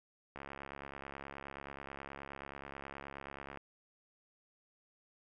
click train, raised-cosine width 0.5 ms, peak -30 dBFS, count 224, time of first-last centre 0.36-3.573 s, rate 69.4 Hz, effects none

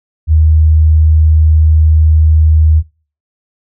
sine tone, 78.3 Hz, D#2, 11 cents sharp, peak -4 dBFS, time 0.27-2.83 s, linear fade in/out 50 ms, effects noise-tail reverb RT60 0.4 s tail -24 dB re dry

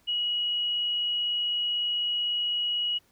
sine tone, 2909 Hz, F#7, 30 cents flat, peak -25 dBFS, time 0.07-2.99 s, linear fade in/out 20 ms, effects pink hiss -65 dBFS RMS until 3.11 s

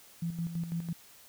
sine tone with tremolo, 168.3 Hz, E3, 36 cents sharp, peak -30 dBFS, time 0.22-0.93 s, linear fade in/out 5 ms, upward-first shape square, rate 6 Hz, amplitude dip 60%, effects white hiss -56 dBFS RMS until 1.28 s

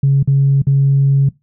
sine tone with dropouts, 138.1 Hz, C#3, 6 cents flat, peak -7 dBFS, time 0.03-1.29 s, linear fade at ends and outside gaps 5 ms, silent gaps 0.229-0.275 / 0.62-0.669 s, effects noise-tail reverb RT60 0.2 s tail -21 dB re dry + tanh soft clip ceiling -4 dBFS

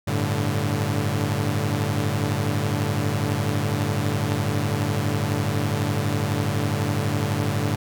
sawtooth chord, G suspended second, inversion none, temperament equal with one note detuned, 98 / 110 / 145.06 Hz, G2 / A2 / D3, 0 / 0 / -21 cents, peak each -22 dBFS, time 0.07-7.76 s, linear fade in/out 10 ms, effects none

